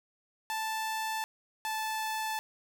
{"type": "tone pair in turn", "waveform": "sawtooth", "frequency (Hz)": [880, 874.9], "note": ["A5", "A5"], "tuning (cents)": [0, -10], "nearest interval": "unison", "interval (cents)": 10, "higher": "first", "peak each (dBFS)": -28, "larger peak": "neither", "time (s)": [[0.5, 1.24], [1.65, 2.39]], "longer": "neither", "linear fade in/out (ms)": 0, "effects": []}